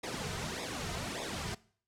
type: noise with flanger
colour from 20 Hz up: pink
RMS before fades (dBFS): -38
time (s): 0.03-1.55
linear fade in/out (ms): 10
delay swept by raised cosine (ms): 0.67 to 3.67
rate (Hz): 1.7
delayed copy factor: -0.9
effects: noise-tail reverb RT60 0.5 s tail -21 dB re dry + low-pass 8000 Hz 12 dB/octave